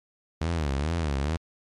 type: tone with vibrato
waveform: sawtooth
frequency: 75.9 Hz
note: D#2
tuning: 42 cents flat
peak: -21 dBFS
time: 0.41-1.37 s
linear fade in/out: 5 ms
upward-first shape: sine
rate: 2.3 Hz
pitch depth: 200 cents each way
effects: low-pass 7000 Hz 12 dB/octave + MP3 64 kbps